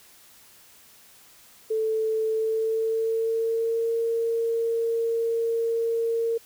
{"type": "tone with pitch glide", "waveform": "sine", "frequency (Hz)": [440.1, 459.1], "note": ["A4", "A#4"], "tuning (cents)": [0, -26], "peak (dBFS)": -22, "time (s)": [1.7, 6.38], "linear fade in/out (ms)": 10, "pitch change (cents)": 74, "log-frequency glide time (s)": [2.27, 3.93], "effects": ["white hiss -53 dBFS RMS until 6.45 s"]}